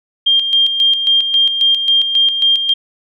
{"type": "tone with tremolo", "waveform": "sine", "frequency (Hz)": 3200, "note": "G7", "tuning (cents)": 35, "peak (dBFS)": -8, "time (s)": [0.26, 2.74], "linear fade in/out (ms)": 10, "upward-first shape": "square", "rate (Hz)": 3.7, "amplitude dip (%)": 55, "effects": []}